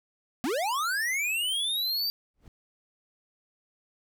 square linear sweep, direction up, 220 to 4699 Hz, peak -27 dBFS, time 0.44-2.1 s, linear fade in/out 0 ms
brown noise with exponential growth, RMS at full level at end -45 dBFS, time 2.34-2.48 s, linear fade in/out 2 ms, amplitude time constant 30 ms
effects none

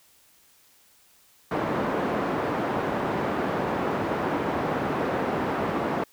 pink band-pass noise, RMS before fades -27 dBFS, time 1.51-6.04 s, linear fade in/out 5 ms, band 210 to 1200 Hz, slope 12 dB/octave, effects white hiss -59 dBFS RMS until 6.12 s

